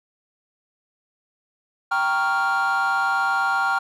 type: chord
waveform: triangle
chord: G half-diminished seventh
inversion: none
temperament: equal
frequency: 784 / 932.3 / 1108.7 / 1396.9 Hz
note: G5 / Bb5 / Db6 / F6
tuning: 0 / 0 / 0 / 0 cents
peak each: -22 / -25 / -25 / -19 dBFS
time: 1.91-3.79 s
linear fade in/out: 10 ms
effects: tanh soft clip ceiling -11 dBFS